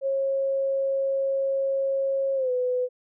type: tone with pitch glide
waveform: sine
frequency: 543 to 500.8 Hz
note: C#5 to B4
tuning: -36 to +24 cents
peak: -22 dBFS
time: 0.01-2.89 s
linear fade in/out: 50 ms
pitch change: -140 cents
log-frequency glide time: 2.35-2.51 s
effects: none